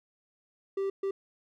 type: tone bursts at uneven times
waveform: triangle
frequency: 390.9 Hz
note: G4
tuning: 5 cents flat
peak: -26 dBFS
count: 2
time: 0.77-0.9 / 1.03-1.11 s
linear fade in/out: 5 ms
effects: none